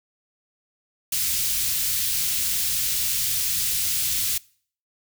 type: band-stop noise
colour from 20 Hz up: white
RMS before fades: -24 dBFS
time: 1.12-4.38 s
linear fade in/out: 5 ms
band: 120 to 2900 Hz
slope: 12 dB/octave
effects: noise-tail reverb RT60 0.5 s tail -23 dB re dry